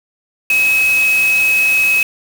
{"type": "tone in noise", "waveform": "sine", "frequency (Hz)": 2558, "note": "D#7", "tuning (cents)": 47, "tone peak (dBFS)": -10, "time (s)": [0.5, 2.03], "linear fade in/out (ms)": 2, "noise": "white", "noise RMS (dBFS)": -25, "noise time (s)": [0.5, 2.03], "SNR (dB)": 12, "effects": []}